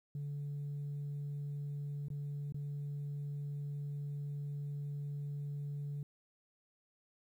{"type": "tone with dropouts", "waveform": "sine", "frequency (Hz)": 144.1, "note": "D3", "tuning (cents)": -33, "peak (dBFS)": -36, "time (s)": [0.15, 6.03], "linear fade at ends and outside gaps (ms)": 2, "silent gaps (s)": [[2.084, 2.102], [2.523, 2.544]], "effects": ["tanh soft clip ceiling -36 dBFS", "12-bit"]}